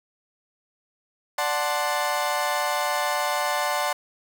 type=chord; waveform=30% pulse; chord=D dominant seventh; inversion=none; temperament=equal; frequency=587.3 / 740 / 880 / 1046.5 Hz; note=D5 / F#5 / A5 / C6; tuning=0 / 0 / 0 / 0 cents; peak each=-26 dBFS; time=1.38-3.93 s; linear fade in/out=5 ms; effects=none